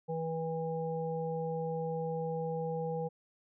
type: harmonic tone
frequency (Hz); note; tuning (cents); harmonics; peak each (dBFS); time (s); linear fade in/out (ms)
162.4; E3; -26; 1 / 3 / 5; -37 / -35 / -41; 0.08-3.09; 20
effects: none